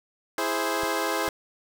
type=chord; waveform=15% pulse; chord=E augmented; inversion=none; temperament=equal; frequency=329.6 / 415.3 / 523.3 Hz; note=E4 / G#4 / B#4; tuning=0 / 0 / 0 cents; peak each=-23 dBFS; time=0.38-1.29 s; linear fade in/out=2 ms
type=clicks; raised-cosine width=5 ms; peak=-28 / -29 dBFS; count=2; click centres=0.834 / 1.281 s
effects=none